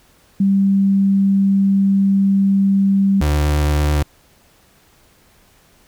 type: tone pair in turn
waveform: sine / 35% pulse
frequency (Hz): 196 / 74.25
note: G3 / D2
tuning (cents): 0 / +20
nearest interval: octave + perfect fourth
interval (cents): 1680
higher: first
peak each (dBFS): -11 / -12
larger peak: first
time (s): 0.4-3.21 / 3.21-4.03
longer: first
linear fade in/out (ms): 5
effects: pink hiss -53 dBFS RMS until 5.87 s